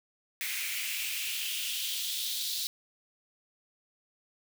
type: noise with high-pass filter sweep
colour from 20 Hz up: white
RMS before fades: -34 dBFS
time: 0.41-2.67 s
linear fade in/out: 0 ms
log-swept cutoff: 2100 to 4000 Hz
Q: 3.7
effects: none